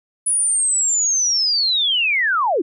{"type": "linear sweep", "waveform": "sine", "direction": "down", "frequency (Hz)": [9956, 283.5], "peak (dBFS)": -15, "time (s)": [0.26, 2.62], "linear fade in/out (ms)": 10, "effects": []}